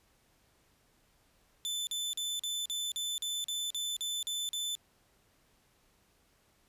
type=tone bursts; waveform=sawtooth; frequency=3520 Hz; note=A7; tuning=in tune; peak=-30 dBFS; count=12; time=1.65-4.752 s; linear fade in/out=0 ms; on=220 ms; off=42 ms; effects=pink hiss -69 dBFS RMS until 6.68 s + resampled to 32000 Hz